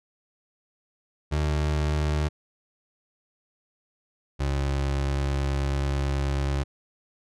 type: tone pair in turn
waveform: 30% pulse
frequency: 75.3 / 69.25 Hz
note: D2 / C#2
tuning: +44 / -1 cents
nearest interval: minor second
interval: 145 cents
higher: first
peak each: -20 / -21 dBFS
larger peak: first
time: 1.31-2.29 / 4.39-6.64 s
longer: second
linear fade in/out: 20 ms
effects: low-pass 7000 Hz 12 dB/octave